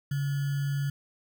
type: tone with sample-and-hold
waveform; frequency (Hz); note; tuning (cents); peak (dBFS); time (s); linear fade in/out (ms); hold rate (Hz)
sine; 140.6; C#3; +25; -26; 0.11-0.9; 5; 1575
effects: none